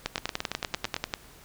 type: two click trains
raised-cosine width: 0.2 ms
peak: -10 / -12 dBFS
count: 12 / 8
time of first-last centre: 0.06-1.138 / 0.18-0.965 s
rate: 10.2 / 8.92 Hz
effects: pink hiss -52 dBFS RMS until 1.44 s